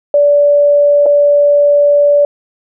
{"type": "tone with dropouts", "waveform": "sine", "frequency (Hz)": 579, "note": "D5", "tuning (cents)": -25, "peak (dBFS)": -5, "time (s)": [0.14, 2.25], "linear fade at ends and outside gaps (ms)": 2, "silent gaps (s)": [1.059, 1.063], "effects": []}